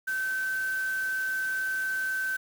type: tone in noise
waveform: sine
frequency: 1539 Hz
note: G6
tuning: 32 cents flat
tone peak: -27 dBFS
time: 0.07-2.37 s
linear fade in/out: 10 ms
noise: white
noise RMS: -44 dBFS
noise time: 0.07-2.37 s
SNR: +14 dB
effects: none